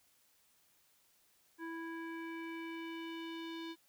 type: tone with low-pass filter sweep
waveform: square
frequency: 329.6 Hz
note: E4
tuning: in tune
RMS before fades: -44 dBFS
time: 1.58-3.76 s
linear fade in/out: 50 ms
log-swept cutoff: 1600 to 3800 Hz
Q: 2.8
effects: white hiss -71 dBFS RMS until 3.88 s